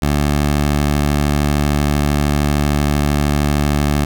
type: tone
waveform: 15% pulse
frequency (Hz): 73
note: D2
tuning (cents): -10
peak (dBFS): -7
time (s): 0.02-4.05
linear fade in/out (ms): 5
effects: none